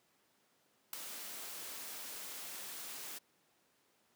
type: noise with ADSR envelope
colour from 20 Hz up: white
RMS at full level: -35 dBFS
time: 0.93-3.19 s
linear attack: 4 ms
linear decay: 4 ms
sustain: -11 dB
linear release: 16 ms
effects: pink hiss -73 dBFS RMS until 4.15 s + high-pass 200 Hz 12 dB/octave